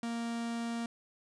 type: tone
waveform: 45% pulse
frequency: 232.9 Hz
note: A#3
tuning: 1 cent flat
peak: -34 dBFS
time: 0.03-0.86 s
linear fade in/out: 2 ms
effects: resampled to 22050 Hz